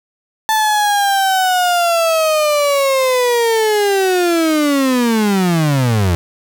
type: linear sweep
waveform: 35% pulse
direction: down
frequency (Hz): 880 to 82.41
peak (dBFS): -10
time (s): 0.49-6.15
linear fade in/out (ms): 0
effects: none